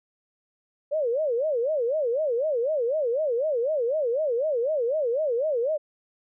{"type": "tone with vibrato", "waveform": "sine", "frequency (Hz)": 540, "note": "C#5", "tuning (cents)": -45, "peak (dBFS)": -22, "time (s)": [0.91, 5.78], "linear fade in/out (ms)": 20, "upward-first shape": "sine", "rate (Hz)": 4, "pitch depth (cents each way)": 280, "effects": []}